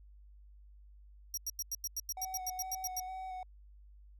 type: tone bursts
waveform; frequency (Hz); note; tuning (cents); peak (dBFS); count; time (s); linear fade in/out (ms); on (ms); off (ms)
sawtooth; 5680; F8; +28; -32; 14; 1.34-2.999; 2; 34; 91
type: tone with vibrato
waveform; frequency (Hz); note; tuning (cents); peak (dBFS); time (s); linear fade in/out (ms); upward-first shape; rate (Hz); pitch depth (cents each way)
triangle; 747; F#5; +16; -38; 2.17-3.43; 2; square; 2.2; 15
effects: added 50 Hz sine -54 dBFS peak until 4.19 s